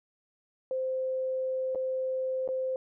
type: tone with dropouts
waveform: sine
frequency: 520 Hz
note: C5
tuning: 11 cents flat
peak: -28 dBFS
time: 0.71-2.76 s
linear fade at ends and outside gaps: 1 ms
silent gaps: 1.749-1.756 / 2.477-2.488 s
effects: none